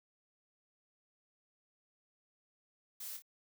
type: noise with echo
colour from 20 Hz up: blue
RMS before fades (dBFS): -45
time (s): 3-3.17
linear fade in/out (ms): 5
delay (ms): 26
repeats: 2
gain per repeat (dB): -7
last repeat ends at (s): 3.222
effects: none